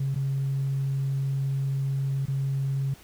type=tone with dropouts; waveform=sine; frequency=136.4 Hz; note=C#3; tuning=28 cents flat; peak=-23 dBFS; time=0-2.94 s; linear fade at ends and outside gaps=5 ms; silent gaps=0.146-0.158 / 2.256-2.281 s; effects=tanh soft clip ceiling -20 dBFS + pink hiss -52 dBFS RMS until 3.03 s